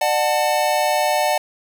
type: chord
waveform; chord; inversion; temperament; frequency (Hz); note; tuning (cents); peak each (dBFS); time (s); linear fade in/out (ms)
square; D major; none; equal with one note detuned; 600 / 740 / 880; D5 / F#5 / A5; +37 / 0 / 0; -21 / -21 / -23; 0.01-1.38; 5
effects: none